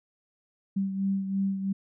sine beating tone pair, 194.4 / 197.4 Hz, G3 / G3, -14 / +12 cents, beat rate 3 Hz, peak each -26 / -34 dBFS, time 0.76-1.73 s, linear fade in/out 10 ms, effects none

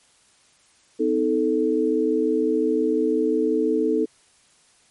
sine tone cluster, 254.1 / 314 / 439.7 Hz, B3 / D#4 / A4, +49 / +16 / -1 cents, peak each -25 / -22 / -21 dBFS, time 0.99-4.06 s, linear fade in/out 20 ms, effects white hiss -58 dBFS RMS until 4.9 s + MP3 48 kbps

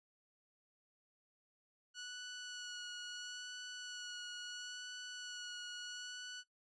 15% pulse tone with vibrato, 1468 Hz, F#6, 14 cents flat, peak -39 dBFS, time 1.94-6.44 s, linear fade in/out 50 ms, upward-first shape sine, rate 0.74 Hz, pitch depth 17 cents each way, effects noise-tail reverb RT60 0.1 s tail -17 dB re dry + resampled to 22050 Hz

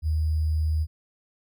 sine tone with sample-and-hold, 78.1 Hz, D#2, 7 cents sharp, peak -21 dBFS, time 0.02-0.87 s, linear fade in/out 50 ms, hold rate 4900 Hz, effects none

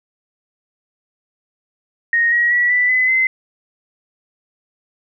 sine tone with pitch steps, 1864.7 / 1901.7 / 1939.4 / 1977.9 / 2017 / 2057 Hz, A#6 / A#6 / B6 / B6 / B6 / C7, 0 / +34 / -32 / +2 / +36 / -30 cents, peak -12 dBFS, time 2.13-3.27 s, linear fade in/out 2 ms, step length 190 ms, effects none

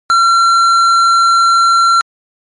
sine tone with tanh clipping, 1363 Hz, F6, 43 cents flat, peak -8 dBFS, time 0.1-2.01 s, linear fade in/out 0 ms, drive 11 dB, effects MP3 48 kbps

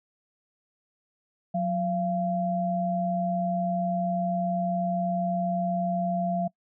sine tone pair together, 181.7 / 686 Hz, F#3 / F5, -31 / -31 cents, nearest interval octave + major seventh, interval 2300 cents, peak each -27 dBFS, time 1.54-6.48 s, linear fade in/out 10 ms, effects noise-tail reverb RT60 0.1 s tail -23 dB re dry

